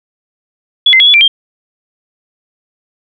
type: tone with pitch steps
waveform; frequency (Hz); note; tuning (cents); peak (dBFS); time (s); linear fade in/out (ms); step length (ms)
sine; 3393 / 2072 / 3351 / 3421 / 2358 / 3189; G#7 / C7 / G#7 / A7 / D7 / G7; +36 / -17 / +15 / -49 / +6 / +29; -3; 0.86-1.28; 5; 70
effects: none